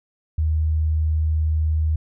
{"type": "tone", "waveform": "sine", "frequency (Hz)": 78.2, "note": "D#2", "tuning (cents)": 9, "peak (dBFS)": -17, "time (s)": [0.38, 1.96], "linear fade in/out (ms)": 5, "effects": []}